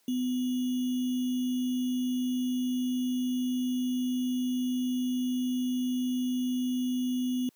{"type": "tone with sample-and-hold", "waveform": "sine", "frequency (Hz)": 251.6, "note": "B3", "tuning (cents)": 32, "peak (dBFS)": -26, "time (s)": [0.08, 7.49], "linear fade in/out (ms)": 2, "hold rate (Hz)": 3150, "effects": ["white hiss -68 dBFS RMS until 7.55 s", "high-pass 150 Hz 12 dB/octave"]}